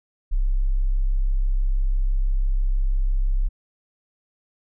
sine tone, 33.03 Hz, C1, 17 cents sharp, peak -17 dBFS, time 0.31-3.49 s, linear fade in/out 20 ms, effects none

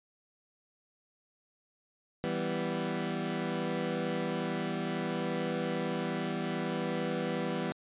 20% pulse chord, E minor, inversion none, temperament equal, 164.81 / 196 / 246.9 Hz, E3 / G3 / B3, 0 / 0 / 0 cents, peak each -31 dBFS, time 2.24-7.72 s, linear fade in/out 0 ms, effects resampled to 8000 Hz

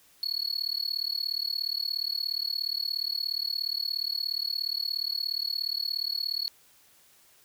triangle tone with amplitude modulation, 4370 Hz, C#8, 26 cents flat, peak -23 dBFS, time 0.23-6.48 s, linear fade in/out 0 ms, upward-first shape sine, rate 37 Hz, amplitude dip 100%, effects white hiss -60 dBFS RMS until 7.44 s

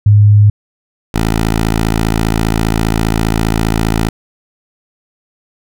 sine / 10% pulse tone pair in turn, 103.83 / 55 Hz, G#2 / A1, 0 / 0 cents, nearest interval major seventh, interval 1100 cents, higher first, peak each -3 dBFS, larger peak neither, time 0.06-0.5 / 1.14-4.09 s, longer second, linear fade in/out 5 ms, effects none

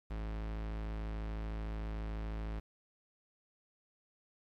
45% pulse tone, 53.7 Hz, A1, 41 cents flat, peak -37 dBFS, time 0.1-2.6 s, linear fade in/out 10 ms, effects low-pass 3000 Hz 12 dB/octave + 11-bit

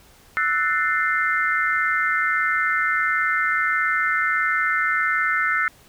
sine chord, F# half-diminished seventh, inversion third, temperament equal with one note detuned, 1318.5 / 1480 / 1783.5 / 2093 Hz, E6 / F#6 / A6 / C7, 0 / 0 / +23 / 0 cents, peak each -24 dBFS, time 0.37-5.68 s, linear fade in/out 0 ms, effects pink hiss -52 dBFS RMS until 5.88 s

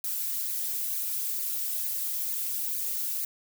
violet noise with flanger, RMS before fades -31 dBFS, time 0.04-3.25 s, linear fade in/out 2 ms, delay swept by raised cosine 0.44 to 6.04 ms, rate 2.2 Hz, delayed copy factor +0.8, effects none

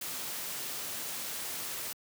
white noise, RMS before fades -38 dBFS, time 0.01-1.93 s, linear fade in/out 5 ms, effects high-pass 100 Hz 12 dB/octave

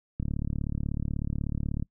click train, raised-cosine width 5 ms, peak -18 dBFS, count 60, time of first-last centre 0.2-1.825 s, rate 36.3 Hz, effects noise-tail reverb RT60 0.1 s tail -25 dB re dry

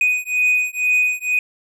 triangle beating tone pair, 2489 / 2491.1 Hz, D#7 / D#7, 0 / +1 cents, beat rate 2.1 Hz, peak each -17 dBFS, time 0.01-1.39 s, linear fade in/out 2 ms, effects none

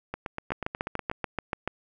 two click trains, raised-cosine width 0.5 ms, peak -13 / -17 dBFS, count 9 / 9, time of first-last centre 0.52-1.676 / 0.14-1.114 s, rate 6.92 / 8.21 Hz, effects none

